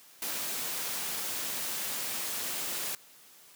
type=noise with amplitude modulation; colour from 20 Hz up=white; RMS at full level=-33 dBFS; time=0.22-2.95 s; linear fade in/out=2 ms; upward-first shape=sine; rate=294 Hz; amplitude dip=35%; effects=white hiss -56 dBFS RMS until 3.55 s + high-pass 150 Hz 12 dB/octave